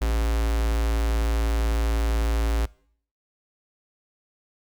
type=tone with notch filter; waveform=square; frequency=56 Hz; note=A1; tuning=31 cents sharp; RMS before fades=-23 dBFS; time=0.01-2.66 s; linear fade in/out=10 ms; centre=180 Hz; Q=1.7; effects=noise-tail reverb RT60 0.6 s tail -23 dB re dry + Opus 48 kbps